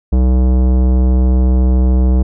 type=tone with tanh clipping; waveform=sine; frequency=63.3 Hz; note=B1; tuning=43 cents sharp; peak=-10 dBFS; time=0.12-2.23 s; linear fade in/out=10 ms; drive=17 dB; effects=none